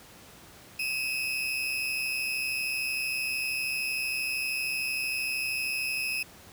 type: tone pair together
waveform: 35% pulse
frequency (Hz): 2540 / 2673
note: D#7 / E7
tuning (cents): +35 / +23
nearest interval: minor second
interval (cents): 88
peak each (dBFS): -28 / -34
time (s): 0.79-6.23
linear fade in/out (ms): 5
effects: pink hiss -51 dBFS RMS until 6.52 s + high-pass 60 Hz 12 dB/octave